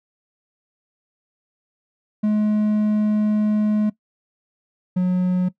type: tone pair in turn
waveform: triangle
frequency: 211.8 / 181.92 Hz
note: G#3 / F#3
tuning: +34 / -29 cents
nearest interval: minor third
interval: 263 cents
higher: first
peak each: -14 dBFS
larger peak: neither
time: 2.23-3.9 / 4.96-5.49 s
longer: first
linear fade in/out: 10 ms
effects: noise-tail reverb RT60 0.1 s tail -19 dB re dry